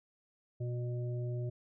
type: harmonic tone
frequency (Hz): 121.9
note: B2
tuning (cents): -22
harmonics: 1 / 3 / 5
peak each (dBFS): -34 / -44 / -48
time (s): 0.6-1.5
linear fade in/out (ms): 10
effects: none